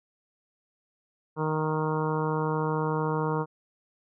harmonic tone, 155.56 Hz, D#3, in tune, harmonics 1 / 2 / 3 / 4 / 5 / 6 / 7 / 8 / 9, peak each -29 / -34 / -30 / -42 / -40 / -33 / -36 / -40 / -41 dBFS, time 1.36-3.46 s, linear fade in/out 50 ms, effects none

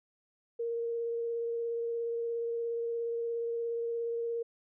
sine tone with vibrato, 465.7 Hz, A#4, 2 cents flat, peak -31 dBFS, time 0.59-4.43 s, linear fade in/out 10 ms, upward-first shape sine, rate 17 Hz, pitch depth 11 cents each way, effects none

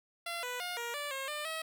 10% pulse tone with pitch steps, 684 / 494.7 / 713 / 471.9 / 582 / 538 / 598 / 642 Hz, F5 / B4 / F5 / A#4 / D5 / C5 / D5 / E5, -36 / +3 / +36 / +21 / -16 / +48 / +31 / -46 cents, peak -28 dBFS, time 0.26-1.62 s, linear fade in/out 5 ms, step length 170 ms, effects none

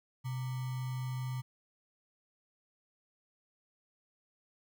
sine tone with sample-and-hold, 127.6 Hz, C3, 43 cents flat, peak -34 dBFS, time 0.24-1.42 s, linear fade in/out 20 ms, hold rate 1050 Hz, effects none

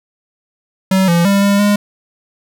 square tone with pitch steps, 189.9 / 170.7 / 198.7 / 200.6 / 205.2 Hz, F#3 / F3 / G3 / G3 / G#3, +45 / -39 / +24 / +40 / -21 cents, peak -10 dBFS, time 0.91-1.76 s, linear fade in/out 5 ms, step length 170 ms, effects none

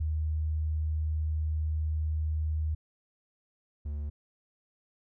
sine / triangle tone pair in turn, 77.7 / 73.34 Hz, D#2 / D2, -2 / -2 cents, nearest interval minor second, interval 100 cents, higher first, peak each -27 / -30 dBFS, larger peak first, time 0-2.75 / 3.85-4.1 s, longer first, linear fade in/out 10 ms, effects none

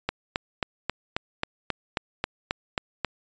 click train, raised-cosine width 0.3 ms, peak -9 dBFS, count 12, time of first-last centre 0.09-3.047 s, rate 3.72 Hz, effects resampled to 16000 Hz

